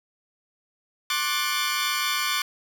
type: chord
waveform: 15% pulse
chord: D dominant seventh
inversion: third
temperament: equal with one note detuned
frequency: 1073.4 / 1174.7 / 1480 / 1760 Hz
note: C6 / D6 / F#6 / A6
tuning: +44 / 0 / 0 / 0 cents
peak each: -23 / -21 / -23 / -26 dBFS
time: 1.1-2.42 s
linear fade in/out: 2 ms
effects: none